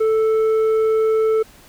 sine tone with tanh clipping, 440 Hz, A4, in tune, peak -15 dBFS, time 0-1.43 s, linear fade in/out 10 ms, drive 6 dB, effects pink hiss -47 dBFS RMS until 1.68 s

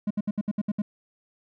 triangle tone bursts, 207.7 Hz, G#3, in tune, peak -21 dBFS, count 8, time 0.07-0.82 s, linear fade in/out 5 ms, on 36 ms, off 66 ms, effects none

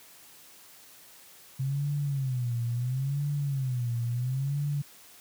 sine tone with vibrato, 130.81 Hz, C3, in tune, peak -26 dBFS, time 1.59-4.82 s, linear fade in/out 10 ms, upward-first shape sine, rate 0.73 Hz, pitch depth 180 cents each way, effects white hiss -53 dBFS RMS until 5.2 s + high-pass 80 Hz 12 dB/octave

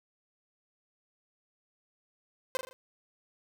sawtooth tone with echo, 518 Hz, C5, 17 cents flat, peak -24 dBFS, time 2.55-2.57 s, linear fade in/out 0 ms, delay 40 ms, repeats 4, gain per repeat -6 dB, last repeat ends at 2.73 s, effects none

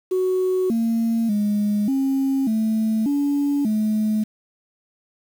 sine tone with pitch steps, 371.1 / 228.5 / 207.4 / 269.8 / 219.9 / 285.1 / 215.1 Hz, F#4 / A#3 / G#3 / C#4 / A3 / C#4 / A3, +5 / -34 / -2 / -47 / -1 / +49 / -39 cents, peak -16 dBFS, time 0.11-4.24 s, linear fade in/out 10 ms, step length 590 ms, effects tanh soft clip ceiling -15 dBFS + 7-bit

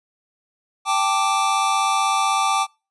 square chord, G suspended second, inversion none, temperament equal, 784 / 880 / 1174.7 Hz, G5 / A5 / D6, 0 / 0 / 0 cents, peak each -23 / -25 / -21 dBFS, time 0.85-2.67 s, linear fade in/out 50 ms, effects noise-tail reverb RT60 0.3 s tail -25 dB re dry + resampled to 24000 Hz

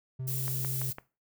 triangle tone, 130 Hz, C3, 11 cents flat, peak -31 dBFS, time 0.19-0.91 s, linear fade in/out 10 ms
violet noise, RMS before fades -35 dBFS, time 0.27-0.93 s, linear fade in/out 10 ms
click train, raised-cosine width 0.5 ms, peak -25 dBFS, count 4, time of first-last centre 0.48-0.984 s, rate 5.95 Hz
effects noise-tail reverb RT60 0.3 s tail -18 dB re dry

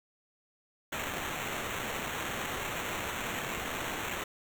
white noise with sample-and-hold, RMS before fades -36 dBFS, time 0.92-4.24 s, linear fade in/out 5 ms, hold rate 4900 Hz, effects none

